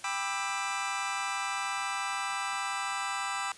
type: chord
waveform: 25% pulse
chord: E minor seventh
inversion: first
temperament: just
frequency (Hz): 791.1 / 988.9 / 1186.7 / 1318.5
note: G5 / B5 / D6 / E6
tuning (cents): +16 / +2 / +18 / 0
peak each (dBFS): -33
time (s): 0.04-3.52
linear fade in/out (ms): 2
effects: white hiss -51 dBFS RMS until 3.57 s + resampled to 22050 Hz